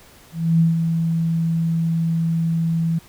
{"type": "tone with ADSR envelope", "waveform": "sine", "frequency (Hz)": 164.81, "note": "E3", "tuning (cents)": 0, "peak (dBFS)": -11, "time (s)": [0.32, 2.99], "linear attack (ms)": 280, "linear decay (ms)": 150, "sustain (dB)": -6, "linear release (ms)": 10, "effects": ["pink hiss -48 dBFS RMS until 3.08 s"]}